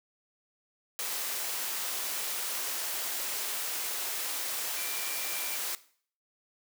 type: tone in noise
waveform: sine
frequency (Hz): 2360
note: D7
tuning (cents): +8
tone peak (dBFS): -43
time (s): 4.77-5.56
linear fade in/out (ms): 0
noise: white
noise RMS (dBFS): -34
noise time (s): 0.99-5.75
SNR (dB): -12
effects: noise-tail reverb RT60 0.5 s tail -17 dB re dry + high-pass 400 Hz 12 dB/octave